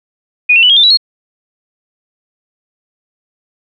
sine tone with pitch steps, 2467 / 2706 / 2968 / 3255 / 3570 / 3916 / 4295 Hz, D#7 / E7 / F#7 / G#7 / A7 / B7 / C8, -15 / +45 / +5 / -36 / +24 / -15 / +44 cents, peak -4 dBFS, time 0.49-0.973 s, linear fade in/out 10 ms, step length 69 ms, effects none

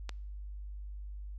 click, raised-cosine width 0.2 ms, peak -22 dBFS, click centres 0.093 s, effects noise-tail reverb RT60 0.7 s tail -26 dB re dry + added 50 Hz sine -40 dBFS peak until 1.38 s

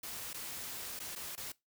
white noise with dropouts, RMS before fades -43 dBFS, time 0.03-1.52 s, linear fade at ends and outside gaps 5 ms, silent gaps 0.332-0.342 / 0.992-1 / 1.153-1.159 / 1.355-1.376 s, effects noise-tail reverb RT60 0.2 s tail -21 dB re dry

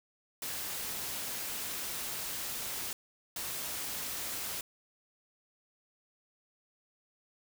white noise bursts at uneven times, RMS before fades -38 dBFS, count 2, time 0.42-2.93 / 3.36-4.61 s, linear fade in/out 2 ms, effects none

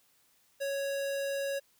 square tone, 554.4 Hz, C#5, in tune, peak -32 dBFS, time 0.6-1.6 s, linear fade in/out 20 ms, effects white hiss -68 dBFS RMS until 1.79 s

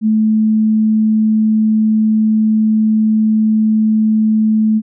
sine tone, 217.4 Hz, A3, 21 cents flat, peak -9 dBFS, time 0.01-4.82 s, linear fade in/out 50 ms, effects none

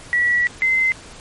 sine tone pair in turn, 1939 / 2065 Hz, B6 / C7, -32 / -23 cents, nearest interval minor second, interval 109 cents, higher second, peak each -14 dBFS, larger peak neither, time 0.13-0.47 / 0.62-0.92 s, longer first, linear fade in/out 0 ms, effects pink hiss -40 dBFS RMS until 1.2 s + MP3 48 kbps

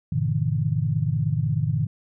sine chord, E half-diminished seventh, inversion first, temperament just, 98.89 / 118.67 / 148.33 / 164.81 Hz, G2 / Bb2 / D3 / E3, +16 / +31 / +18 / 0 cents, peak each -28 / -25 / -24 / -29 dBFS, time 0.12-1.87 s, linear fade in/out 5 ms, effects none

